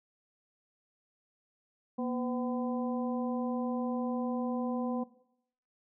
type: harmonic tone with a mistuned harmonic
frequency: 253.1 Hz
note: B3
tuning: 43 cents sharp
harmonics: 1 / 2 / 3 / 4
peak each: -32 / -38 / -42 / -44 dBFS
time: 1.98-5.04 s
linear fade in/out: 10 ms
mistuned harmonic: 1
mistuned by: -93 cents
effects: noise-tail reverb RT60 0.7 s tail -17 dB re dry